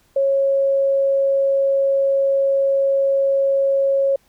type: tone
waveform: sine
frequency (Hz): 548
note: C#5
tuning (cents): -20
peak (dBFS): -14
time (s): 0.16-4.16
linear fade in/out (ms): 5
effects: pink hiss -59 dBFS RMS until 4.28 s